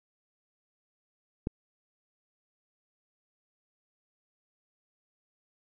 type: click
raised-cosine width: 3 ms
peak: -17 dBFS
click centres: 1.471 s
effects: none